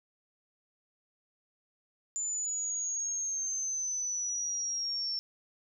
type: exponential sweep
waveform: sine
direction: down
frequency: 7100 to 5410 Hz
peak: -31 dBFS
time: 2.16-5.19 s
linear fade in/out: 0 ms
effects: none